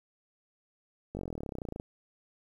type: slowing click train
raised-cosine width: 2 ms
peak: -24 dBFS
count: 24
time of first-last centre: 1.15-1.799 s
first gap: 20 ms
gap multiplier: 1.03
effects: 10-bit